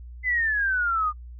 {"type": "exponential sweep", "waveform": "sine", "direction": "down", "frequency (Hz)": [2049, 1204], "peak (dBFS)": -21, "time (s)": [0.23, 1.13], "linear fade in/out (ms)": 50, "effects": ["noise-tail reverb RT60 0.1 s tail -25 dB re dry", "added 60 Hz sine -38 dBFS peak until 1.39 s"]}